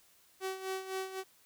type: tone with tremolo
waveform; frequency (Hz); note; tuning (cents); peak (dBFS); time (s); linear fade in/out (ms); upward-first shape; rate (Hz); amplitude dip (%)
sawtooth; 380; F#4; +46; -30; 0.4-1.24; 50; sine; 3.9; 70
effects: white hiss -65 dBFS RMS until 1.45 s